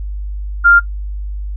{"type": "tone", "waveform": "sine", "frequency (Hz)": 1396.9, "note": "F6", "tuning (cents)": 0, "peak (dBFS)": -4, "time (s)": [0.64, 0.8], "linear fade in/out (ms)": 20, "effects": ["noise-tail reverb RT60 0.1 s tail -18 dB re dry", "added 50 Hz sine -20 dBFS peak until 1.56 s"]}